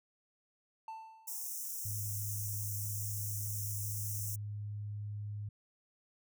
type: tone with exponential decay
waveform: triangle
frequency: 888 Hz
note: A5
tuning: 16 cents sharp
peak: -38 dBFS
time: 0.88-1.62 s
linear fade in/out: 2 ms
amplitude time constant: 160 ms
type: high-pass noise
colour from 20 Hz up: white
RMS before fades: -41 dBFS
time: 1.27-4.36 s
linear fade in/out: 10 ms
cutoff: 5500 Hz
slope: 96 dB/octave
type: tone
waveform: sine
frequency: 103.83 Hz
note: G#2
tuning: in tune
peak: -38 dBFS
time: 1.85-5.49 s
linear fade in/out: 5 ms
effects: none